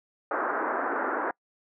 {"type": "band-pass noise", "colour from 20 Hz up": "white", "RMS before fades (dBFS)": -29, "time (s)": [0.31, 1.31], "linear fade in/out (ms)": 2, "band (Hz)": [260, 1600], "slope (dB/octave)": 48, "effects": ["noise-tail reverb RT60 0.1 s tail -26 dB re dry"]}